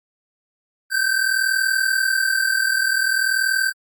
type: tone pair together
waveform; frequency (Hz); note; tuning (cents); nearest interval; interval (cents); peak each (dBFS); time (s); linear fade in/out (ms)
square; 1536.5 / 1577; G6 / G6; -35 / +10; unison; 45; -21; 0.9-3.73; 50
effects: Opus 48 kbps